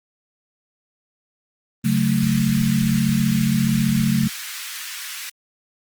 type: high-pass noise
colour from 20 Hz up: pink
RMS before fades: -32 dBFS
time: 1.84-5.3 s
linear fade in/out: 10 ms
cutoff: 1500 Hz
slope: 24 dB/octave
type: chord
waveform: sine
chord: F# minor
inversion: second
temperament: equal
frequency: 138.59 / 185 / 220 Hz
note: C#3 / F#3 / A3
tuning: 0 / 0 / 0 cents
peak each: -21 / -21 / -19 dBFS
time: 1.84-4.28 s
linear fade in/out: 10 ms
effects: Opus 24 kbps